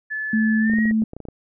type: tone with pitch glide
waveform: sine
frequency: 1730 to 1897.5 Hz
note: A6 to A#6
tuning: -30 to +30 cents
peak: -24 dBFS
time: 0.1-0.92 s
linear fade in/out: 20 ms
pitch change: +160 cents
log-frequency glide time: 0.6-0.81 s
type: tone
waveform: sine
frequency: 220 Hz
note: A3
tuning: in tune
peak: -16 dBFS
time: 0.33-1.04 s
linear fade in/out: 5 ms
type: clicks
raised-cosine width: 2 ms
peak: -22 dBFS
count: 11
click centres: 0.698 / 0.736 / 0.786 / 0.855 / 0.911 / 1.021 / 1.134 / 1.166 / 1.203 / 1.253 / 1.286 s
effects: none